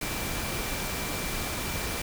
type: tone in noise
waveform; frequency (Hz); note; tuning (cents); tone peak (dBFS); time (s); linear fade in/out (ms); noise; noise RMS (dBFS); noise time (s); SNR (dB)
sine; 2349; D7; 0; -41; 0.01-2.02; 5; pink; -32; 0.01-2.02; -12
effects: none